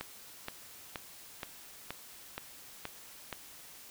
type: click train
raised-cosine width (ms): 0.3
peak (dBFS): -21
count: 8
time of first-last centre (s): 0.01-3.328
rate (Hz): 2.11
effects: white hiss -52 dBFS RMS until 3.9 s